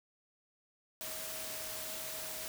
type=tone in noise; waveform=sine; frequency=634 Hz; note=D#5; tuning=32 cents sharp; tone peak=-50 dBFS; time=1.01-2.48 s; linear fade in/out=0 ms; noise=white; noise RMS=-42 dBFS; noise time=1.01-2.48 s; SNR=-11 dB; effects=none